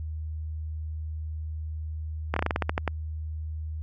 slowing click train, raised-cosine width 0.5 ms, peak -10 dBFS, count 11, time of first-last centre 2.34-2.877 s, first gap 24 ms, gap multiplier 1.17, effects added 78 Hz sine -31 dBFS peak until 3.82 s

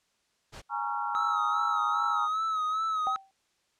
pink noise, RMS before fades -44 dBFS, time 0.52-0.62 s, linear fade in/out 20 ms
sine chord, Bb minor seventh, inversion third, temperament equal with one note detuned, 830.6 / 932.3 / 1108.7 / 1367.4 Hz, Ab5 / Bb5 / Db6 / F6, 0 / 0 / 0 / -37 cents, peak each -34 / -34 / -37 / -34 dBFS, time 0.69-2.29 s, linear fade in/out 50 ms
triangle tone with vibrato, 1283 Hz, E6, 47 cents flat, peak -25 dBFS, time 1.15-3.16 s, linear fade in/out 0 ms, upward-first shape sine, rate 2.5 Hz, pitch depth 50 cents each way
sine tone with exponential decay, 775 Hz, G5, 20 cents flat, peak -26 dBFS, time 3.07-3.31 s, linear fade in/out 0 ms, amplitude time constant 51 ms
effects white hiss -72 dBFS RMS until 3.79 s + low-pass 7000 Hz 12 dB/octave

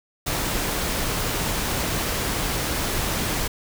pink noise, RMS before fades -25 dBFS, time 0.26-3.48 s, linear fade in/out 10 ms, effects none

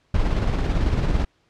brown noise with tremolo, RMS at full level -19 dBFS, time 0.14-1.25 s, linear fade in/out 5 ms, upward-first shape square, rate 18 Hz, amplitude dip 35%, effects pink hiss -64 dBFS RMS until 1.49 s + low-pass 5000 Hz 12 dB/octave

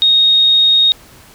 sine tone, 3729 Hz, A#7, in tune, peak -7 dBFS, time 0.02-0.92 s, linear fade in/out 0 ms, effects pink hiss -42 dBFS RMS until 1.34 s

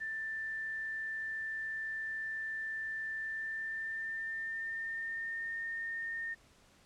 sine tone with pitch glide, 1773 to 1826 Hz, A6 to A#6, +13 to -36 cents, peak -36 dBFS, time 0-6.35 s, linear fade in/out 20 ms, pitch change +51 cents, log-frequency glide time 3.17-5.55 s, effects pink hiss -64 dBFS RMS until 6.85 s + low-pass 9000 Hz 12 dB/octave

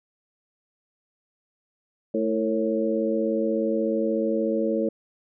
harmonic tone with a mistuned harmonic, 110 Hz, A2, in tune, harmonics 2 / 3 / 4 / 5, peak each -27 / -27 / -27 / -27 dBFS, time 2.14-4.89 s, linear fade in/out 5 ms, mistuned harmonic 4, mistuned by +52 cents, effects none

